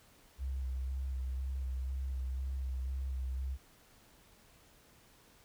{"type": "tone with vibrato", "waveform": "sine", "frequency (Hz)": 65.41, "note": "C2", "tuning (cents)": 0, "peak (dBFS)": -34, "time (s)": [0.38, 3.58], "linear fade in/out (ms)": 50, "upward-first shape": "square", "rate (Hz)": 2, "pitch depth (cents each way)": 22, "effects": ["pink hiss -63 dBFS RMS until 5.44 s"]}